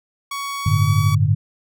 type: tone with pitch glide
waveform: sawtooth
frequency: 1120 to 1135 Hz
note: C#6 to C#6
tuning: +18 to +41 cents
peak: -21 dBFS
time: 0.31-1.15 s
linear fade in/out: 5 ms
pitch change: +23 cents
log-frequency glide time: 0.61-0.89 s
type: chord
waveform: sine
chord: G suspended second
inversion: none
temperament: just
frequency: 98 / 110.25 / 147 Hz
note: G2 / A2 / D3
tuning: 0 / +4 / +2 cents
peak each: -18 dBFS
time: 0.66-1.35 s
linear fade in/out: 5 ms
effects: none